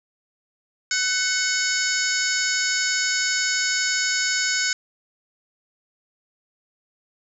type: harmonic tone with a mistuned harmonic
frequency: 751 Hz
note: F#5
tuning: 26 cents sharp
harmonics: 2 / 3 / 4 / 5 / 6 / 7 / 8 / 9 / 10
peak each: -25 / -28 / -35 / -34 / -30 / -27 / -36 / -27 / -37 dBFS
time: 0.91-4.73 s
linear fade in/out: 2 ms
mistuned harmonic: 3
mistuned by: -45 cents
effects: none